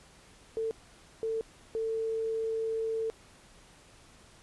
sine tone bursts at uneven times, 447.2 Hz, A4, 28 cents sharp, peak -29 dBFS, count 3, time 0.57-0.71 / 1.23-1.41 / 1.75-3.1 s, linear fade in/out 0 ms, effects pink hiss -57 dBFS RMS until 4.42 s + resampled to 24000 Hz

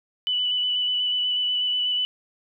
sine tone with vibrato, 2978 Hz, F#7, 11 cents sharp, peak -21 dBFS, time 0.27-2.05 s, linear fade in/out 0 ms, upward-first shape square, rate 8.2 Hz, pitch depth 12 cents each way, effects none

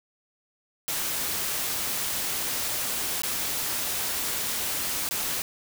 white noise with dropouts, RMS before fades -29 dBFS, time 0.88-5.42 s, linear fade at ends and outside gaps 0 ms, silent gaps 3.219-3.234 / 5.089-5.11 s, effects none

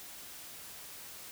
silence, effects white hiss -48 dBFS RMS until 1.31 s

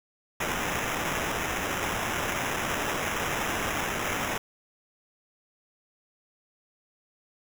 white noise with sample-and-hold, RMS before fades -30 dBFS, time 0.4-4.38 s, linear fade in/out 5 ms, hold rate 4410 Hz, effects none

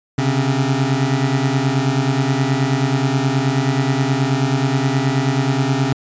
25% pulse beating tone pair, 130.81 / 140.21 Hz, C3 / C#3, 0 / +20 cents, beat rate 9.4 Hz, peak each -14 / -15 dBFS, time 0.18-5.93 s, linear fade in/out 5 ms, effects resampled to 16000 Hz

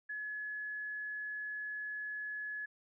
sine tone, 1700 Hz, G#6, 40 cents sharp, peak -38 dBFS, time 0.09-2.66 s, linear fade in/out 10 ms, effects none

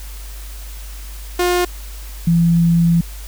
sawtooth / sine tone pair in turn, 356 / 168.93 Hz, F4 / E3, +33 / +43 cents, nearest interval octave + minor second, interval 1290 cents, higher first, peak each -10 dBFS, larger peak neither, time 1.39-1.65 / 2.27-3.01 s, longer second, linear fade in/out 5 ms, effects added 50 Hz sine -29 dBFS peak until 3.27 s + white hiss -39 dBFS RMS until 3.27 s

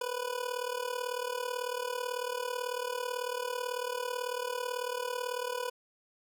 25% pulse tone with amplitude modulation, 493.9 Hz, B4, in tune, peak -26 dBFS, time 0.01-5.7 s, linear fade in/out 5 ms, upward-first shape sine, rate 38.1 Hz, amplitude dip 80%, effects none

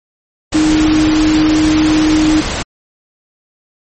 sine tone in noise, 310 Hz, D#4, 6 cents flat, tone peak -8 dBFS, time 0.54-2.41 s, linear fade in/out 10 ms, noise pink, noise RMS -18 dBFS, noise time 0.52-2.63 s, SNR +7 dB, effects MP3 32 kbps

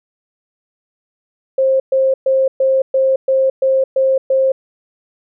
sine tone bursts, 531 Hz, C5, 25 cents sharp, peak -10 dBFS, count 9, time 1.58-4.52 s, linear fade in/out 5 ms, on 220 ms, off 120 ms, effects none

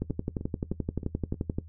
two click trains, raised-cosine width 3 ms, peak -24 / -16 dBFS, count 5 / 19, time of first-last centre 0.1-1.342 / 0.02-1.585 s, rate 3.22 / 11.5 Hz, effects noise-tail reverb RT60 0.1 s tail -17 dB re dry + added 81 Hz sine -44 dBFS peak until 1.68 s

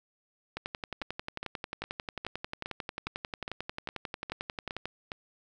two click trains, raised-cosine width 0.3 ms, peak -20 / -19 dBFS, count 11 / 49, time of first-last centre 1.02-5.118 / 0.57-4.856 s, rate 2.44 / 11.2 Hz, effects none

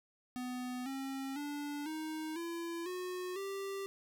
square tone with pitch steps, 250 / 269.5 / 290.5 / 313.2 / 337.6 / 363.9 / 392.3 Hz, B3 / C#4 / D4 / D#4 / E4 / F#4 / G4, +21 / -49 / -19 / +11 / +41 / -29 / +1 cents, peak -39 dBFS, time 0.36-3.86 s, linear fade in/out 0 ms, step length 500 ms, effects none

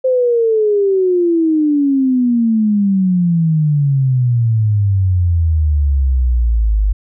sine exponential sweep, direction down, 523.3 to 49.39 Hz, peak -10 dBFS, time 0.04-6.93 s, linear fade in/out 10 ms, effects none

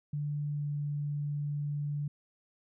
sine tone with pitch glide, 146.83 to 145.9 Hz, D3 to D3, 0 to -11 cents, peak -31 dBFS, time 0.13-2.08 s, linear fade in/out 5 ms, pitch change -11 cents, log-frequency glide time 0.51-0.67 s, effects none

